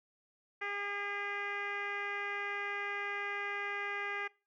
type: tone with low-pass filter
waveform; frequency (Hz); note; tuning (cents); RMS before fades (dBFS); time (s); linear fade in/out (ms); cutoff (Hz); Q
10% pulse; 405.3; G#4; -42; -38; 0.61-4.28; 10; 2100; 3.2
effects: noise-tail reverb RT60 0.3 s tail -22 dB re dry